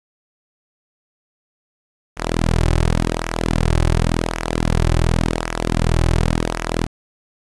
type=tone with flanger; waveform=sawtooth; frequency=41.13 Hz; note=E1; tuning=3 cents flat; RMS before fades=-18 dBFS; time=2.16-6.88 s; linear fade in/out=50 ms; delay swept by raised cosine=0.23 to 4.33 ms; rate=0.9 Hz; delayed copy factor=-0.75; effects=resampled to 24000 Hz + 7-bit